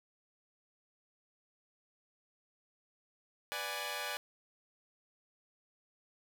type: chord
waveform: 10% pulse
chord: G# half-diminished seventh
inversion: first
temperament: equal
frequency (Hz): 493.9 / 587.3 / 740 / 830.6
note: B4 / D5 / F#5 / G#5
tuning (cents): 0 / 0 / 0 / 0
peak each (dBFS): -37 / -33 / -39 / -33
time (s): 3.52-4.17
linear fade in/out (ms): 0
effects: none